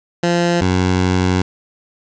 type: tone pair in turn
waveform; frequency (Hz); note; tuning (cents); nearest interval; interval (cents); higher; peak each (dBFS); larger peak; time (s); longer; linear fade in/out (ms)
15% pulse; 172.8 / 92.01; F3 / F#2; -18 / -9; major seventh; 1091; first; -7; neither; 0.23-0.61 / 0.61-1.42; second; 5
effects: resampled to 16000 Hz + 7-bit